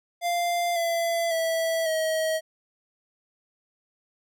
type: tone with pitch steps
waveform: square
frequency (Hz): 695 / 674.8 / 655.2 / 636.2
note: F5 / E5 / E5 / D#5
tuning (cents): -9 / +40 / -11 / +38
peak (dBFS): -24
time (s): 0.21-2.41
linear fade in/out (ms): 50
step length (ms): 550
effects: none